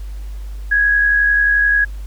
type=tone with amplitude modulation; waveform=sine; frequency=1661.2 Hz; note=G#6; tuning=in tune; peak=-9 dBFS; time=0.71-1.85 s; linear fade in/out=10 ms; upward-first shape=sine; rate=71.4 Hz; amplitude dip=40%; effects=added 50 Hz sine -25 dBFS peak until 2.06 s + pink hiss -48 dBFS RMS until 2.06 s